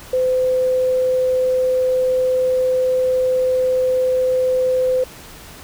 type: tone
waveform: sine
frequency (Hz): 511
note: C5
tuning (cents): -41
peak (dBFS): -14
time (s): 0.13-5.04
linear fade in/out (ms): 5
effects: pink hiss -39 dBFS RMS until 5.63 s